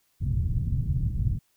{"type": "low-pass noise", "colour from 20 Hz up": "white", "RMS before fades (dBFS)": -26, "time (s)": [0.2, 1.39], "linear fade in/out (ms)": 20, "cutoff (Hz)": 130, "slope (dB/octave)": 24, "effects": ["white hiss -69 dBFS RMS until 1.56 s"]}